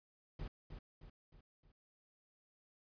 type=noise with echo; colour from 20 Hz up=brown; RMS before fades=-44 dBFS; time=0.39-0.48 s; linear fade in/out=5 ms; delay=310 ms; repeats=4; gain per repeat=-6 dB; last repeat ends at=1.72 s; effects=resampled to 11025 Hz